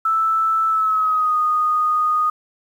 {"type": "tone with pitch glide", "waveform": "sine", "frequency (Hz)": [1318, 1236.9], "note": ["E6", "D#6"], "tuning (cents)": [-1, -11], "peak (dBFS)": -15, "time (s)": [0.05, 2.3], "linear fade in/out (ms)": 5, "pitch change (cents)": -110, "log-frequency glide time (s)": [0.68, 1.36], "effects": ["8-bit"]}